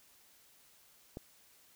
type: click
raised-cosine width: 2 ms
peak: -28 dBFS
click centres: 1.171 s
effects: white hiss -64 dBFS RMS until 1.75 s